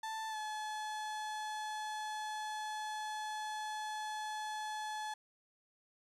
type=tone with pitch glide; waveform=35% pulse; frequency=882 to 856.9 Hz; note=A5 to A5; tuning=+4 to -46 cents; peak=-37 dBFS; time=0.03-5.14 s; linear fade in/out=5 ms; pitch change=-50 cents; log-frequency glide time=0.29-0.37 s; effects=low-pass 9000 Hz 12 dB/octave + 12-bit